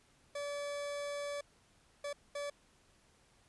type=tone bursts at uneven times; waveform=40% pulse; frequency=575 Hz; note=D5; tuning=37 cents flat; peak=-37 dBFS; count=3; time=0.35-1.41 / 2.04-2.13 / 2.35-2.5 s; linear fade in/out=5 ms; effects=pink hiss -68 dBFS RMS until 3.48 s + resampled to 24000 Hz